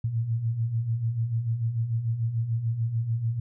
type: beating tone pair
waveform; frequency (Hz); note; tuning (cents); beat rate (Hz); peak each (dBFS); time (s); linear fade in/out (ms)
sine; 110 / 116.8; A2 / A#2; 0 / +4; 6.8; -32 / -25; 0.04-3.4; 5
effects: none